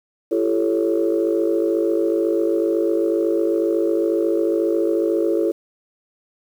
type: chord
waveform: sine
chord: A dominant seventh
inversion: second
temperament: equal with one note detuned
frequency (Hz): 337.9 / 392 / 440 / 554.4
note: E4 / G4 / A4 / C#5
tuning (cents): +43 / 0 / 0 / 0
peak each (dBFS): -19 / -24 / -21 / -24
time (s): 0.31-5.52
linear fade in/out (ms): 10
effects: tanh soft clip ceiling -8 dBFS + 8-bit